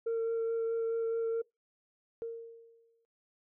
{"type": "tone with vibrato", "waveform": "sine", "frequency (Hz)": 456.4, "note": "A#4", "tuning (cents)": -37, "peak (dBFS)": -27, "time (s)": [0.06, 1.42], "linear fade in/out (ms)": 10, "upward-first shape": "sine", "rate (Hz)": 4.7, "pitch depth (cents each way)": 10}
{"type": "tone with exponential decay", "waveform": "sine", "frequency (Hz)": 460, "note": "A#4", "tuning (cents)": -23, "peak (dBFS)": -33, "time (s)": [2.22, 3.05], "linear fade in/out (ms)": 0, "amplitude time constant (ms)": 180}
{"effects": ["noise-tail reverb RT60 0.2 s tail -24 dB re dry", "tanh soft clip ceiling -28 dBFS"]}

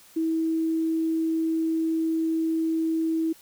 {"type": "tone", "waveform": "sine", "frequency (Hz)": 323.5, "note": "E4", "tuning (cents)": -32, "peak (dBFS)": -22, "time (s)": [0.16, 3.33], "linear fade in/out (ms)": 10, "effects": ["white hiss -53 dBFS RMS until 3.41 s"]}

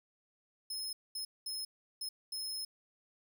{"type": "tone bursts at uneven times", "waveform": "sawtooth", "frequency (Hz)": 5170, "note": "E8", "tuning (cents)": -34, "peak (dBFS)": -35, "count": 5, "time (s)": [[0.7, 0.93], [1.15, 1.25], [1.46, 1.65], [2.01, 2.09], [2.32, 2.65]], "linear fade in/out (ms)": 5, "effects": []}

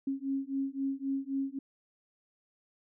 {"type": "beating tone pair", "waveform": "sine", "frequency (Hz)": [270.3, 274.1], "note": ["C#4", "C#4"], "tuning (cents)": [-44, -19], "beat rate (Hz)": 3.8, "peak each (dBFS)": [-34, -34], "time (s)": [0.07, 1.59], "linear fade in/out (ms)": 5, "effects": []}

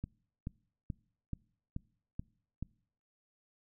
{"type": "click train", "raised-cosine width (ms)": 5, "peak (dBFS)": -25, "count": 7, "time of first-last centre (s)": [0.04, 2.626], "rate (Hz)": 2.32, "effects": ["noise-tail reverb RT60 0.6 s tail -25 dB re dry"]}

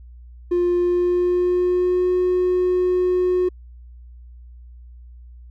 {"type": "tone with pitch glide", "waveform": "triangle", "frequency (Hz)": [352.4, 363.1], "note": ["F4", "F#4"], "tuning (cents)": [16, -33], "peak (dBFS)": -13, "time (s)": [0.51, 3.49], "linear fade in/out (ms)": 10, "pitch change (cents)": 51, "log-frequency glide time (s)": [0.77, 2.12], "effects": ["tanh soft clip ceiling -11 dBFS", "added 60 Hz sine -39 dBFS peak until 5.5 s"]}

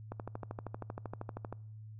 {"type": "click train", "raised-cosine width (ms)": 1, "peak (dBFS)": -26, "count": 19, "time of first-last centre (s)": [0.12, 1.526], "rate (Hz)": 12.8, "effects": ["noise-tail reverb RT60 0.7 s tail -25 dB re dry", "added 108 Hz sine -46 dBFS peak until 1.99 s"]}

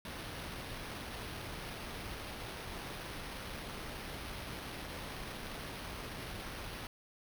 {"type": "noise with sample-and-hold", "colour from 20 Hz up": "pink", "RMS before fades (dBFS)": -44, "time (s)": [0.05, 6.87], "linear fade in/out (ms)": 2, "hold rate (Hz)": 7350, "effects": []}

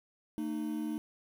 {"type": "tone pair together", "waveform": "triangle", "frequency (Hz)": [225.2, 306.6], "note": ["A3", "D#4"], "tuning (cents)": [40, -25], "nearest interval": "perfect fourth", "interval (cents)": 535, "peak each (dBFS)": [-35, -33], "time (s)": [0.38, 0.98], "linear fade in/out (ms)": 0, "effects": ["9-bit"]}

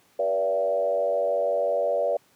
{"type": "tone with frequency modulation", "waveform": "sine", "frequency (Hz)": 577, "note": "D5", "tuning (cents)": -31, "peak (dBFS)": -21, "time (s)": [0.19, 2.17], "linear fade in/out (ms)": 5, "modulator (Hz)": 93.1, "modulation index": 1.1, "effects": ["pink hiss -61 dBFS RMS until 2.35 s", "high-pass 150 Hz 12 dB/octave"]}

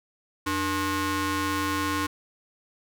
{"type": "ring-modulated tone", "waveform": "sawtooth", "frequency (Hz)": 385.9, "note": "G4", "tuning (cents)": -27, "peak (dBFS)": -18, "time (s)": [0.46, 2.07], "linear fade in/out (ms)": 10, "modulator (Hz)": 683, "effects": []}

